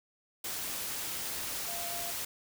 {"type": "tone in noise", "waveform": "sine", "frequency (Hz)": 690, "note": "F5", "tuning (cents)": -21, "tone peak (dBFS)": -42, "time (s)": [1.68, 2.11], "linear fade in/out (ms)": 5, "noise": "white", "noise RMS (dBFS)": -37, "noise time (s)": [0.44, 2.25], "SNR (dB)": -8, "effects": []}